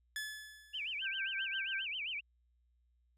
sawtooth tone with exponential decay, 1721 Hz, A6, 39 cents flat, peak -33 dBFS, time 0.16-1.08 s, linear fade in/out 1 ms, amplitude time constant 200 ms
sine tone with vibrato, 2659 Hz, E7, 14 cents sharp, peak -37 dBFS, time 0.73-2.21 s, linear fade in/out 20 ms, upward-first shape sine, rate 7.5 Hz, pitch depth 280 cents each way
sine tone with tremolo, 1568 Hz, G6, in tune, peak -36 dBFS, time 1.01-1.86 s, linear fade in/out 50 ms, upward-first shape sine, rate 5.7 Hz, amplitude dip 60%
effects added 60 Hz sine -70 dBFS peak until 3.17 s + resampled to 32000 Hz

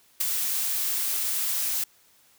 blue noise with ADSR envelope, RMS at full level -21 dBFS, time 0.2-1.84 s, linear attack 13 ms, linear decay 4 ms, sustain -6 dB, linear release 5 ms, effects white hiss -60 dBFS RMS until 2.38 s

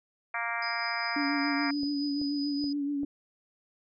harmonic tone, 233.1 Hz, A#3, in tune, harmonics 3 / 4 / 5 / 6 / 7 / 8 / 9 / 10, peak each -38 / -38 / -38 / -38 / -38 / -38 / -38 / -38 dBFS, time 0.34-1.71 s, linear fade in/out 5 ms
sine tone with tremolo, 4978 Hz, D#8, in tune, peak -35 dBFS, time 0.62-2.73 s, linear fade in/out 5 ms, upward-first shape triangle, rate 5.1 Hz, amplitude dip 40%
sine tone with vibrato, 285.6 Hz, D4, 48 cents flat, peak -28 dBFS, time 1.16-3.05 s, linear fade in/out 5 ms, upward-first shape triangle, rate 7 Hz, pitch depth 41 cents each way
clicks, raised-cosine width 2 ms, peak -31 dBFS, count 4, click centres 1.833 / 2.215 / 2.641 / 3.033 s
effects none

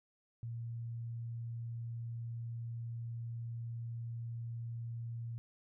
sine tone, 116.54 Hz, A#2, in tune, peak -39 dBFS, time 0.43-5.38 s, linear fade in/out 0 ms, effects none

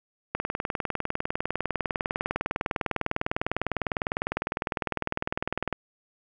click train, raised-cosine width 0.5 ms, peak -11 dBFS, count 108, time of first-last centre 0.35-5.727 s, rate 19.9 Hz, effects none

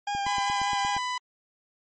40% pulse tone with vibrato, 808 Hz, G#5, 48 cents flat, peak -26 dBFS, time 0.07-0.98 s, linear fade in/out 5 ms, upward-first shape sine, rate 5.1 Hz, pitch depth 20 cents each way
click train, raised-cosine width 3 ms, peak -27 dBFS, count 8, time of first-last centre 0.15-0.966 s, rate 8.58 Hz
sawtooth tone with pitch glide, 1007 to 997.2 Hz, B5 to B5, +33 to +16 cents, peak -24 dBFS, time 0.26-1.18 s, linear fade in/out 5 ms, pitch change -17 cents, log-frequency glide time 0.54-1.04 s
effects low-pass 7000 Hz 12 dB/octave + MP3 32 kbps

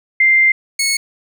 sine / 15% pulse tone pair in turn, 2093 / 2197 Hz, C7 / C#7, 0 / -16 cents, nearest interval minor second, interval 84 cents, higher second, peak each -8 dBFS, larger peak neither, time 0.2-0.52 / 0.79-0.97 s, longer first, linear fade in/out 5 ms, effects none

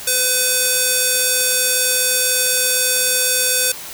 square tone with band-pass filter, 506 Hz, B4, 42 cents sharp, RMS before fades -17 dBFS, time 0.07-3.72 s, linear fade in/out 5 ms, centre 9700 Hz, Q 1.1, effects white hiss -32 dBFS RMS until 3.93 s

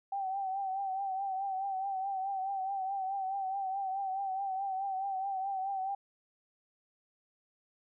sine tone with vibrato, 774 Hz, G5, 22 cents flat, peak -32 dBFS, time 0.12-5.95 s, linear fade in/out 5 ms, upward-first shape triangle, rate 4.7 Hz, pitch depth 61 cents each way, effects none

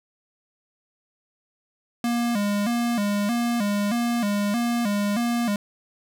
square tone with vibrato, 220 Hz, A3, in tune, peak -22 dBFS, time 2.04-5.56 s, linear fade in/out 2 ms, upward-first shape square, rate 1.6 Hz, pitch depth 130 cents each way, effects none

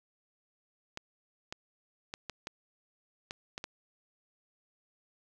clicks, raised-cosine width 0.2 ms, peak -21 dBFS, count 8, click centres 0.974 / 1.525 / 2.139 / 2.297 / 2.471 / 3.309 / 3.579 / 3.641 s, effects none

